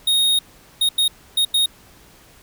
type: tone bursts at uneven times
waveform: square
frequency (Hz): 3729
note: A#7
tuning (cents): 0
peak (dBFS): -15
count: 5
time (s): 0.07-0.39 / 0.81-0.89 / 0.98-1.08 / 1.37-1.45 / 1.54-1.66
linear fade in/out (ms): 5
effects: pink hiss -49 dBFS RMS until 2.42 s